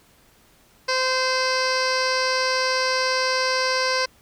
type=tone with low-pass filter; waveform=15% pulse; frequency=517 Hz; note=C5; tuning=21 cents flat; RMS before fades=-22 dBFS; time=0.88-4.06 s; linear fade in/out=10 ms; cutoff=4800 Hz; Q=3.1; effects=pink hiss -56 dBFS RMS until 4.21 s